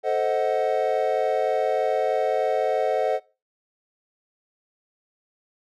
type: chord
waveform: triangle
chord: A diminished seventh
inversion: none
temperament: equal with one note detuned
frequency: 440 / 523.3 / 629.5 / 740 Hz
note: A4 / C5 / Eb5 / Gb5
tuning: 0 / 0 / +20 / 0 cents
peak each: -24 dBFS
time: 0.03-3.2 s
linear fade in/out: 50 ms
effects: noise-tail reverb RT60 0.3 s tail -21 dB re dry